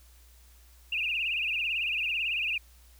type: tone with vibrato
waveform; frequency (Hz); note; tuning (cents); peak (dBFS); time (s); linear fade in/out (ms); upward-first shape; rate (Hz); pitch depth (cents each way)
sine; 2619; E7; -12; -27; 0.92-2.58; 5; triangle; 18; 170
effects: added 60 Hz sine -54 dBFS peak until 2.99 s + white hiss -61 dBFS RMS until 2.99 s